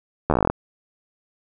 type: slowing click train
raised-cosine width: 1 ms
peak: -4 dBFS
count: 12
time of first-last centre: 0.3-0.5 s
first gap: 12 ms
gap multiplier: 1.08
effects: none